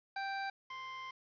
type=tone pair in turn; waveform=25% pulse; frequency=784 / 1046.5 Hz; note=G5 / C6; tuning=0 / 0 cents; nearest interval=perfect fourth; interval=500 cents; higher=second; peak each=-33 / -39 dBFS; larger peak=first; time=0.16-0.5 / 0.7-1.11 s; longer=second; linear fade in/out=5 ms; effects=resampled to 11025 Hz + 10-bit